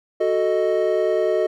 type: chord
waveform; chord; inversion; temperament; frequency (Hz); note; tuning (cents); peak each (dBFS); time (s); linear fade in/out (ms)
triangle; D# diminished; first; equal; 370 / 440 / 622.3; F#4 / A4 / D#5; 0 / 0 / 0; -20 / -20 / -19; 0.2-1.47; 10
effects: none